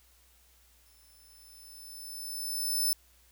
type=tone with exponential growth; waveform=10% pulse; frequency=5280 Hz; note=E8; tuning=2 cents sharp; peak=-19 dBFS; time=0.86-2.93 s; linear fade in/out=1 ms; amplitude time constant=450 ms; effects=added 60 Hz sine -64 dBFS peak until 3.31 s + white hiss -64 dBFS RMS until 3.31 s